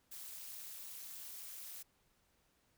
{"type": "noise with amplitude modulation", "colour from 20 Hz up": "blue", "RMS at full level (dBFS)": -45, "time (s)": [0.11, 1.83], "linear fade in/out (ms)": 10, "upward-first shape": "sine", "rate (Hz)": 262, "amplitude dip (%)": 95, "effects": ["pink hiss -75 dBFS RMS until 2.77 s"]}